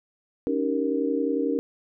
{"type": "chord", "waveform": "sine", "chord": "Eb dominant seventh", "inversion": "third", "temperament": "just", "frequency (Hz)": [280, 311.1, 388.9, 466.7], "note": ["Db4", "Eb4", "G4", "Bb4"], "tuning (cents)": [18, 0, -14, 2], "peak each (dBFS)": [-26, -29, -31, -27], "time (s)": [0.47, 1.59], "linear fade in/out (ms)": 0, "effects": []}